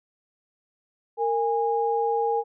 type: tone pair together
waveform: sine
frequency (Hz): 460.3 / 821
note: A#4 / G#5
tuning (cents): -22 / -20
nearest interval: minor seventh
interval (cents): 1002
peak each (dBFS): -24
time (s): 1.17-2.44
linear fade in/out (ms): 50
effects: none